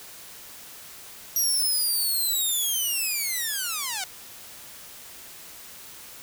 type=linear sweep; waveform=5% pulse; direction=down; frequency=5760 to 717 Hz; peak=-16 dBFS; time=1.36-4.04 s; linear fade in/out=2 ms; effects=white hiss -44 dBFS RMS until 6.22 s